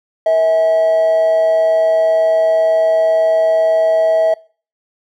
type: tone with amplitude modulation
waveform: triangle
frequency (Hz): 646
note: E5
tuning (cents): -35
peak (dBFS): -4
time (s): 0.26-4.34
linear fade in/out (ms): 5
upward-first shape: sine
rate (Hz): 182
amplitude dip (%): 55
effects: noise-tail reverb RT60 0.4 s tail -25 dB re dry + tanh soft clip ceiling -5 dBFS